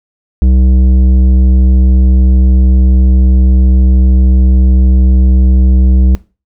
sine tone with tanh clipping, 63.8 Hz, C2, 43 cents flat, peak -6 dBFS, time 0.42-6.15 s, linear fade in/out 0 ms, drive 11 dB, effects noise-tail reverb RT60 0.3 s tail -19 dB re dry

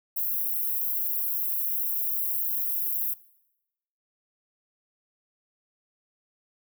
white high-pass noise, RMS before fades -28 dBFS, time 0.16-3.14 s, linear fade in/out 10 ms, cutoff 12000 Hz, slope 48 dB/octave, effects noise-tail reverb RT60 0.9 s tail -21 dB re dry

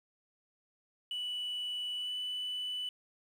sine tone with pitch glide, 2960 to 2984 Hz, F#7 to F#7, 0 to +14 cents, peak -33 dBFS, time 1.11-2.89 s, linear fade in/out 2 ms, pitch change +14 cents, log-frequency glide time 1.96-2.15 s, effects tanh soft clip ceiling -32 dBFS + 10-bit

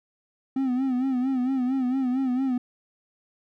triangle tone with vibrato, 258.2 Hz, C4, 23 cents flat, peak -20 dBFS, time 0.56-2.58 s, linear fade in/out 5 ms, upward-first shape sine, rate 4.4 Hz, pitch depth 81 cents each way, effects none

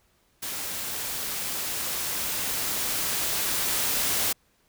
white noise with level ramp, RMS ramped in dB -33 to -25 dBFS, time 0.42-4.33 s, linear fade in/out 10 ms, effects pink hiss -66 dBFS RMS until 4.68 s

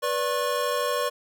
square tone cluster, 491.3 / 584 / 1088 Hz, B4 / D5 / C#6, -9 / -10 / -33 cents, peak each -29 dBFS, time 0.02-1.1 s, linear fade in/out 20 ms, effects none

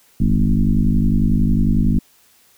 sine tone with frequency modulation, 107.5 Hz, A2, 40 cents flat, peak -12 dBFS, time 0.2-1.99 s, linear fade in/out 5 ms, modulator 51 Hz, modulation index 2.9, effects white hiss -54 dBFS RMS until 2.57 s

